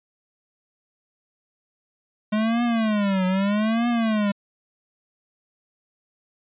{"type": "tone with vibrato", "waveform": "square", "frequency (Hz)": 210.2, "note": "G#3", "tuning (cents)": 21, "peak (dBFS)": -20, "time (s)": [2.32, 4.32], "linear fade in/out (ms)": 10, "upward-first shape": "triangle", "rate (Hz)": 0.8, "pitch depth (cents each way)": 240, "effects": ["resampled to 8000 Hz"]}